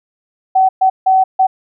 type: tone bursts at uneven times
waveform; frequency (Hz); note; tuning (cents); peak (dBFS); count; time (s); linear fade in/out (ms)
sine; 758; F#5; +42; -7; 4; 0.55-0.69 / 0.81-0.9 / 1.06-1.24 / 1.39-1.47; 10
effects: none